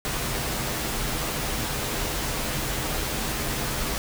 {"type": "noise with comb filter", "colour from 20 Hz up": "pink", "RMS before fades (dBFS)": -28, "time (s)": [0.05, 3.98], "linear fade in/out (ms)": 0, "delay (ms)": 11, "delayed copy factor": -0.55, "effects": []}